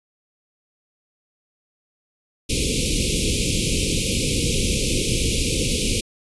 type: band-stop noise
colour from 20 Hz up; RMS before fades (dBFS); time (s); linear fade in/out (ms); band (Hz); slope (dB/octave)
pink; -21; 2.49-6.01; 10; 530 to 2300; 96
effects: resampled to 24000 Hz